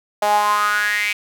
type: tone with high-pass filter sweep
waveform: sawtooth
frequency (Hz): 207.7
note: G#3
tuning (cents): 0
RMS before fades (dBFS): -18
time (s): 0.22-1.13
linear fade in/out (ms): 5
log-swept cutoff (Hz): 700 to 2400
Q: 7.6
effects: none